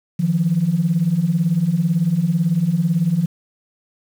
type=beating tone pair; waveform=sine; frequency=155.56 / 173.56 Hz; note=D#3 / F3; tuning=0 / -10 cents; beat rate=18 Hz; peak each=-19 / -16 dBFS; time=0.19-3.26 s; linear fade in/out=10 ms; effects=tanh soft clip ceiling -7 dBFS + 7-bit